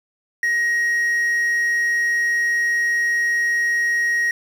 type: tone with quantisation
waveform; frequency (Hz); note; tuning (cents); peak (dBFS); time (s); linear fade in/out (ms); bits
triangle; 1885; A#6; +19; -15; 0.43-4.31; 2; 7
effects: none